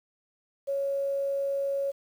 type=tone with quantisation; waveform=sine; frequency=554.4 Hz; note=C#5; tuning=in tune; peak=-26 dBFS; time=0.67-1.92 s; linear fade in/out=20 ms; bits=9; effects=none